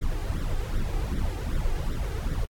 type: noise with flanger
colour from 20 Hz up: brown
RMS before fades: -27 dBFS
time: 0.01-2.46 s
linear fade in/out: 20 ms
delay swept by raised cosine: 0.54 to 2.54 ms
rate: 2.6 Hz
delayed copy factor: +0.8
effects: AAC 64 kbps